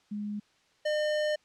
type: tone pair in turn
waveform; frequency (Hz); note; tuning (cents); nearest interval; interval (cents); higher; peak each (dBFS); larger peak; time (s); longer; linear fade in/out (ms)
sine / square; 207.7 / 605.4; G#3 / D#5; 0 / -48; octave + perfect fifth; 1852; second; -32 / -27; second; 0.11-0.4 / 0.85-1.36; second; 10
effects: white hiss -66 dBFS RMS until 1.44 s + low-pass 5000 Hz 12 dB/octave